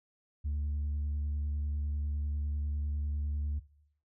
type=tone with vibrato; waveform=sine; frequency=73.4 Hz; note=D2; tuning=in tune; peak=-28 dBFS; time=0.44-3.6 s; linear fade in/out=20 ms; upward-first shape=triangle; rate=10 Hz; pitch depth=18 cents each way; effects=noise-tail reverb RT60 0.7 s tail -20 dB re dry + tanh soft clip ceiling -29 dBFS